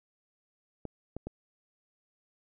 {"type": "clicks", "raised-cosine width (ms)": 2, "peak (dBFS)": -24, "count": 3, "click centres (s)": [0.853, 1.166, 1.27], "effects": []}